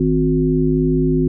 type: harmonic tone with a mistuned harmonic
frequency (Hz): 51.91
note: G#1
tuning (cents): 0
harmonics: 1 / 3 / 5 / 7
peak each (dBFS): -23 / -18 / -17 / -19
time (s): 0-1.28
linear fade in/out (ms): 5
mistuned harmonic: 3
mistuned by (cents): +16
effects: none